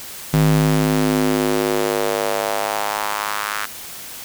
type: tone with high-pass filter sweep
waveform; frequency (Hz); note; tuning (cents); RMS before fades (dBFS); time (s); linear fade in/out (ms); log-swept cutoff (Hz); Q
square; 51.91; G#1; 0; -19; 0.33-3.66; 10; 140 to 1400; 2.2
effects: white hiss -34 dBFS RMS until 4.24 s